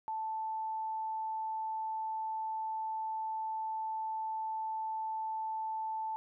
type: tone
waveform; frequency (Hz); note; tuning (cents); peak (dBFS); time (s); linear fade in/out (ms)
sine; 880; A5; 0; -34; 0.08-6.16; 0
effects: none